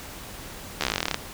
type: slowing click train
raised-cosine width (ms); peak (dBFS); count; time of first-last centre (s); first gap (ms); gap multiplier
0.2; -6; 17; 0.81-1.144; 13; 1.06
effects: pink hiss -40 dBFS RMS until 1.33 s